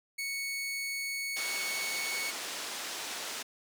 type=tone; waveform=sawtooth; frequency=2217 Hz; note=C#7; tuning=in tune; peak=-30 dBFS; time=0.18-2.31 s; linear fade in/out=10 ms
type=band-pass noise; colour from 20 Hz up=white; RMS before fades=-39 dBFS; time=1.36-3.43 s; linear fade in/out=10 ms; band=290 to 6600 Hz; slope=12 dB/octave
effects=none